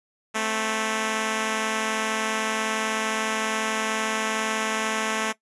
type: tone pair together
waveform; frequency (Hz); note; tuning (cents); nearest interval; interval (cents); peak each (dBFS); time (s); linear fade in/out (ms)
5% pulse; 219.4 / 261.6; A3 / C4; -5 / 0; minor third; 305; -13 / -22; 0.34-5.33; 20
effects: noise-tail reverb RT60 0.1 s tail -18 dB re dry + resampled to 24000 Hz

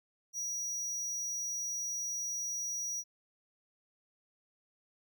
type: tone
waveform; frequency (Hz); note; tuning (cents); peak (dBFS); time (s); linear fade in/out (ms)
square; 5790; F#8; -38; -35; 0.33-3.04; 50
effects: none

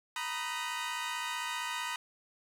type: chord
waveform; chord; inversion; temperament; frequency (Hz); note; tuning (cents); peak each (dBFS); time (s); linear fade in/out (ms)
20% pulse; B major seventh; third; equal with one note detuned; 932.3 / 987.8 / 1244.5 / 1519; A#5 / B5 / D#6 / F#6; 0 / 0 / 0 / +45; -35 / -34 / -35 / -38; 0.16-1.96; 2
effects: low-pass 11000 Hz 12 dB/octave + 10-bit

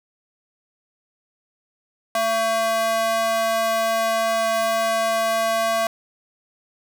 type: tone with high-pass filter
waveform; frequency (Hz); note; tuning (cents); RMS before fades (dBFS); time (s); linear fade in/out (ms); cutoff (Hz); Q
square; 224.9; A3; +38; -21; 2.15-5.87; 2; 760; 2.5
effects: none

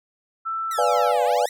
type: tone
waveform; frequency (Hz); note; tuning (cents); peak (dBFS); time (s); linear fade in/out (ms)
sine; 1329; E6; +14; -24; 0.45-1.13; 20
type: exponential two-way sweep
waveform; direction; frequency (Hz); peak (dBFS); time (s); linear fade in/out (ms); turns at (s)
10% pulse; down then up; 2026 to 489 to 2026; -24; 0.71-1.49; 2; 1.24
type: chord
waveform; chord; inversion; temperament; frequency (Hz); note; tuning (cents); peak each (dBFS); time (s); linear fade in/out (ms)
sine; B diminished seventh; none; equal; 493.9 / 587.3 / 698.5 / 830.6; B4 / D5 / F5 / Ab5; 0 / 0 / 0 / 0; -23; 0.78-1.46; 5
effects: none

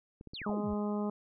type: clicks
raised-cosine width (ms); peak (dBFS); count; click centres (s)
3; -34; 5; 0.211 / 0.273 / 0.335 / 0.417 / 0.495
type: exponential sweep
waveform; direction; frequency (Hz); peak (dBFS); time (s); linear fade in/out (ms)
sine; down; 4699 to 55; -40; 0.34-0.74; 5
type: harmonic tone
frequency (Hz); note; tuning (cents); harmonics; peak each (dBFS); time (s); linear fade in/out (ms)
207.7; G#3; 0; 1 / 2 / 3 / 4 / 5 / 6; -32 / -38 / -42 / -44 / -46 / -48; 0.46-1.1; 5
effects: none

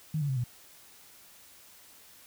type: tone with pitch steps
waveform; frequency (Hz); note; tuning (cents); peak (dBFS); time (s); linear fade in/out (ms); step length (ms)
sine; 155.5 / 143.42 / 132.28 / 122; D#3 / D3 / C3 / B2; -1 / -41 / +19 / -21; -27; 0.14-0.44; 5; 75
effects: white hiss -55 dBFS RMS until 2.26 s

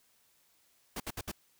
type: noise bursts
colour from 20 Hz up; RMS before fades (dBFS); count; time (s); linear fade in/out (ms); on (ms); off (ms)
pink; -38; 4; 0.96-1.316; 5; 41; 64
effects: white hiss -69 dBFS RMS until 1.59 s

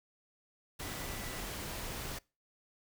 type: tone in noise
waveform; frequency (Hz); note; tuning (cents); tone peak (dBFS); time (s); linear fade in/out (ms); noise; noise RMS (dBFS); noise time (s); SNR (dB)
sine; 1975.5; B6; 0; -52; 0.81-1.41; 10; pink; -41; 0.79-2.19; -14
effects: noise-tail reverb RT60 0.3 s tail -24 dB re dry

